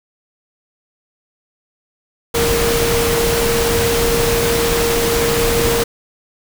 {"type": "tone in noise", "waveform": "sine", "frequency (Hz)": 466.2, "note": "A#4", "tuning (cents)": 0, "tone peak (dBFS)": -16, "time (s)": [2.34, 5.84], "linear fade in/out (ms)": 10, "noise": "pink", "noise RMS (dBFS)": -18, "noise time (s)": [2.34, 5.84], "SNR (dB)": -1, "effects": []}